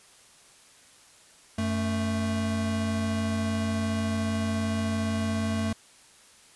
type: tone pair together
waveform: square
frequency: 92.8 / 221.1 Hz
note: F#2 / A3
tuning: +6 / +9 cents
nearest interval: octave + minor third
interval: 1503 cents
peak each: -31 / -28 dBFS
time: 1.58-5.73 s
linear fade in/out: 5 ms
effects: white hiss -55 dBFS RMS until 6.55 s + resampled to 24000 Hz